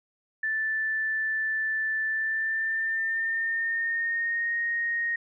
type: tone with pitch glide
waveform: sine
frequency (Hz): 1760 to 1864.7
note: A6 to A#6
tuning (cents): 0 to 0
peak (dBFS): -25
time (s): 0.43-5.16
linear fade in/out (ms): 5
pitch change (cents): +100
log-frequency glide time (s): 2.06-4.56
effects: none